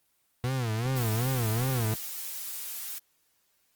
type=tone with vibrato; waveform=40% pulse; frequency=120 Hz; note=B2; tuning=49 cents flat; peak=-25 dBFS; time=0.44-1.94 s; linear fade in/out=0 ms; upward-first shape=sine; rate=2.6 Hz; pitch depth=180 cents each way
type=noise; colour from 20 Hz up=blue; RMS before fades=-37 dBFS; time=0.96-2.99 s; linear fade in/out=10 ms
effects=white hiss -71 dBFS RMS until 3.75 s + Opus 24 kbps